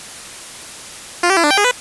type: tone with pitch steps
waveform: 10% pulse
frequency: 350.1 / 386.3 / 336.2 / 295.5 / 783 / 410.6 / 496 Hz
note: F4 / G4 / E4 / D4 / G5 / G#4 / B4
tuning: +4 / -25 / +34 / +11 / -2 / -20 / +7 cents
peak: -3 dBFS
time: 1.23-1.713 s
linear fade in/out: 5 ms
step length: 69 ms
effects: white hiss -33 dBFS RMS until 1.8 s + resampled to 24000 Hz